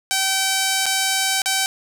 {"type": "tone with dropouts", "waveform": "5% pulse", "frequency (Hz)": 770, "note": "G5", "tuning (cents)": -31, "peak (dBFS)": -6, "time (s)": [0.11, 1.66], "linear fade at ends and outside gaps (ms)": 0, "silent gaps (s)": [[0.858, 0.864], [1.419, 1.459]], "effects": []}